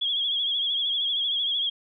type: tone with vibrato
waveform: sine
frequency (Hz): 3322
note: G#7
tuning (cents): 0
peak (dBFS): -23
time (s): 0.01-1.7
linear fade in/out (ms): 10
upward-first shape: triangle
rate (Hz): 13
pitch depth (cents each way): 73
effects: none